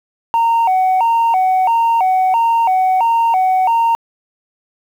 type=tone with vibrato; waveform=sine; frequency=830.6 Hz; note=G#5; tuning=in tune; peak=-8 dBFS; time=0.34-3.95 s; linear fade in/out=0 ms; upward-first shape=square; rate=1.5 Hz; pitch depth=180 cents each way; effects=tanh soft clip ceiling -9 dBFS + 7-bit